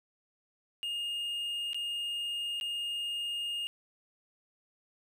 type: tone with dropouts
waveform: triangle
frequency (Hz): 2838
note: F7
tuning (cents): +27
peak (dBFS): -31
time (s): 0.83-3.67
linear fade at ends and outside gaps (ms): 0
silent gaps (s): 1.732-1.745 / 2.6-2.611
effects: none